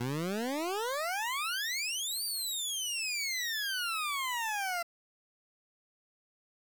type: exponential two-way sweep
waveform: 20% pulse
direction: up then down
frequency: 116.7 to 4716 to 674 Hz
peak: -27 dBFS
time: 0-4.83 s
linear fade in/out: 10 ms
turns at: 2.24 s
effects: 9-bit